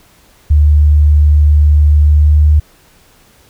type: tone with pitch glide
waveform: sine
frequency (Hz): 74.4 to 75.22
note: D2 to D2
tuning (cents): +23 to +42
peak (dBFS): -4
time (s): 0.5-2.6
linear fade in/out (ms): 10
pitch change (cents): +19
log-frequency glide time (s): 2.02-2.39
effects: pink hiss -47 dBFS RMS until 3.49 s